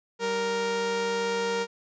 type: tone pair together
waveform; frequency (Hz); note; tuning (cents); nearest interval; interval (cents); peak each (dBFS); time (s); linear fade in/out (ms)
sawtooth; 193.99 / 466.2; G3 / A#4; -18 / 0; octave + minor third; 1518; -32 / -22; 0.19-1.67; 50
effects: resampled to 16000 Hz